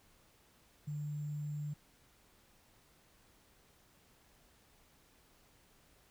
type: tone with sample-and-hold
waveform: sine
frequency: 148.2 Hz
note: D3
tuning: 16 cents sharp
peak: -37 dBFS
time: 0.87-1.74 s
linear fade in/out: 10 ms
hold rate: 7350 Hz
effects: pink hiss -67 dBFS RMS until 6.1 s